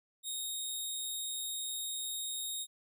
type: tone with amplitude modulation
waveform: 15% pulse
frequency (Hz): 3729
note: A#7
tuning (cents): 0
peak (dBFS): -28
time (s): 0.23-2.67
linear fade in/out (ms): 50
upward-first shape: sine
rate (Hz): 160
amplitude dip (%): 25
effects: none